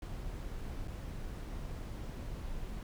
brown noise with dropouts, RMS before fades -41 dBFS, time 0.02-2.83 s, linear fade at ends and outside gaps 2 ms, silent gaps 0.876-0.88 s, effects none

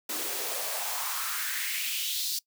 white noise with high-pass filter sweep, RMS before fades -32 dBFS, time 0.09-2.39 s, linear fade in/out 5 ms, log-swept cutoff 300 to 4700 Hz, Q 2.9, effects noise-tail reverb RT60 0.1 s tail -22 dB re dry

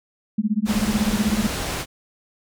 sine tone with tremolo, 212 Hz, G#3, 36 cents sharp, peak -15 dBFS, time 0.38-1.47 s, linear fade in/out 5 ms, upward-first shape sine, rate 16 Hz, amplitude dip 100%
pink low-pass noise, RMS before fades -27 dBFS, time 0.65-1.86 s, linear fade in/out 50 ms, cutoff 11000 Hz, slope 12 dB/octave
effects none

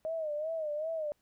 sine tone with vibrato, 622.3 Hz, D#5, in tune, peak -32 dBFS, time 0.05-1.12 s, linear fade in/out 0 ms, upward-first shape sine, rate 2.6 Hz, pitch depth 94 cents each way, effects pink hiss -75 dBFS RMS until 1.21 s

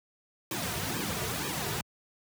pink noise with flanger, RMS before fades -33 dBFS, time 0.51-1.81 s, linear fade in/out 2 ms, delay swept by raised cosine 1.4 to 3.8 ms, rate 2.1 Hz, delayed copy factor -0.95, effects high-pass 80 Hz 12 dB/octave

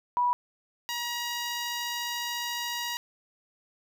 sine / 10% pulse tone pair in turn, 977 / 954.1 Hz, B5 / A#5, -19 / +40 cents, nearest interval unison, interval 41 cents, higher first, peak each -22 dBFS, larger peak neither, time 0.17-0.33 / 0.89-2.97 s, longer second, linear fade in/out 0 ms, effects none

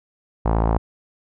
sawtooth tone with low-pass filter, 55.6 Hz, A1, 19 cents sharp, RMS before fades -19 dBFS, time 0.45-0.78 s, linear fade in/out 10 ms, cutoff 910 Hz, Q 2.6, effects none

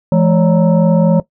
sine tone with frequency modulation, 168.4 Hz, E3, 37 cents sharp, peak -7 dBFS, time 0.12-1.2 s, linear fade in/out 2 ms, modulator 381 Hz, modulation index 1.1, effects noise-tail reverb RT60 0.1 s tail -17 dB re dry

